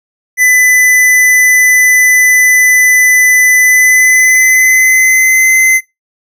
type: tone with pitch glide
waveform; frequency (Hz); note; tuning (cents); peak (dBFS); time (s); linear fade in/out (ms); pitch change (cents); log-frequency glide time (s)
square; 2003 to 2053; B6 to C7; +24 to -33; -5; 0.37-5.81; 50; +43; 3.59-5.54
effects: noise-tail reverb RT60 0.2 s tail -22 dB re dry